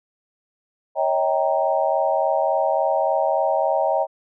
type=chord; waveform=sine; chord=Eb dominant seventh; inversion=third; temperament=equal with one note detuned; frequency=554.4 / 637.9 / 784 / 932.3 Hz; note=Db5 / Eb5 / G5 / Bb5; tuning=0 / +43 / 0 / 0 cents; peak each=-23 / -21 / -23 / -26 dBFS; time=0.95-4.07 s; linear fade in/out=50 ms; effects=none